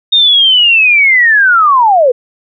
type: linear sweep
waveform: sine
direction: down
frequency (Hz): 3707 to 467.4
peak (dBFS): -4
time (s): 0.12-2.12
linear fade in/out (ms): 10
effects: none